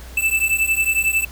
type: beating tone pair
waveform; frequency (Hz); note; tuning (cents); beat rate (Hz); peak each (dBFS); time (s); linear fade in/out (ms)
square; 2637 / 2648; E7 / E7; 0 / +7; 11; -20; 0.17-1.25; 5
effects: added 60 Hz sine -35 dBFS peak until 1.31 s + pink hiss -42 dBFS RMS until 1.31 s